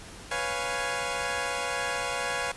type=chord; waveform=15% pulse; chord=C# dominant seventh; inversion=third; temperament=equal; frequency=493.9 / 554.4 / 698.5 / 830.6 Hz; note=B4 / C#5 / E#5 / G#5; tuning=0 / 0 / 0 / 0 cents; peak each=-28 dBFS; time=0.31-2.52 s; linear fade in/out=5 ms; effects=pink hiss -45 dBFS RMS until 2.56 s + resampled to 24000 Hz